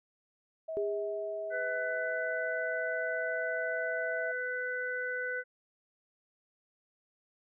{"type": "tone with pitch glide", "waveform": "sine", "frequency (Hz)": [643, 653.1], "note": ["E5", "E5"], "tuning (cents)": [-43, -16], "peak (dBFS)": -35, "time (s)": [0.68, 4.32], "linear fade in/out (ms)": 10, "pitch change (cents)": 27, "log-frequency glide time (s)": [1.61, 4.06]}
{"type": "tone with exponential decay", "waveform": "sine", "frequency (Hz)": 407.3, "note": "G#4", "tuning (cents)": -34, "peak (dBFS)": -29, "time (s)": [0.77, 2.8], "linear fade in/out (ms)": 0, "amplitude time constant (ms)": 440}
{"type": "harmonic tone", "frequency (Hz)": 499.2, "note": "B4", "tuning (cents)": 19, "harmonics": [1, 3, 4], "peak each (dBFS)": [-38, -34, -43], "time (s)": [1.5, 5.44], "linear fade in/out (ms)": 50}
{"effects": []}